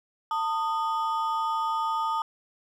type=ring-modulated tone; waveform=triangle; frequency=1067 Hz; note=C6; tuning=34 cents sharp; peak=-20 dBFS; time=0.31-2.22 s; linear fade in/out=2 ms; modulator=170 Hz; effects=none